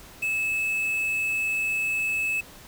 triangle tone with quantisation, 2600 Hz, E7, 24 cents flat, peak -22 dBFS, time 0.22-2.41 s, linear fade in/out 10 ms, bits 7, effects pink hiss -47 dBFS RMS until 2.67 s

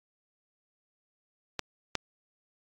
clicks, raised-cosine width 0.2 ms, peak -13 / -10 dBFS, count 2, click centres 1.593 / 1.953 s, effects AAC 64 kbps

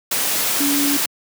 sine tone in noise, 285.2 Hz, C#4, 49 cents sharp, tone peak -18 dBFS, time 0.6-0.97 s, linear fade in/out 5 ms, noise white, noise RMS -20 dBFS, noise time 0.11-1.06 s, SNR -1 dB, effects high-pass 150 Hz 12 dB/octave

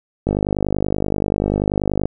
click train, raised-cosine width 2 ms, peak -5 dBFS, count 91, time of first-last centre 0.27-2.056 s, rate 50.4 Hz, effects none

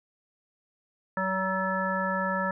harmonic tone with a mistuned harmonic, 188.9 Hz, F#3, 36 cents sharp, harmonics 1 / 3 / 5 / 7 / 9, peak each -32 / -32 / -32 / -32 / -32 dBFS, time 1.17-2.51 s, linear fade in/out 2 ms, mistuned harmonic 9, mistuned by +28 cents, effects none

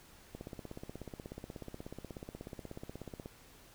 click train, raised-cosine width 2 ms, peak -30 dBFS, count 49, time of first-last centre 0.35-3.259 s, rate 16.5 Hz, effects pink hiss -59 dBFS RMS until 3.74 s

